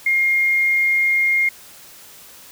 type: tone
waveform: sine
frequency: 2130 Hz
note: C7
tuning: 30 cents sharp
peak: -14 dBFS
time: 0.06-1.49 s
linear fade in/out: 5 ms
effects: white hiss -43 dBFS RMS until 2.51 s